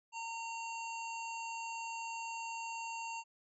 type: harmonic tone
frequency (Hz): 917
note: A#5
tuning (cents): -29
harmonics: 1 / 3 / 5 / 7 / 8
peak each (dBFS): -41 / -45 / -55 / -56 / -52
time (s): 0.12-3.24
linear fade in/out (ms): 50
effects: none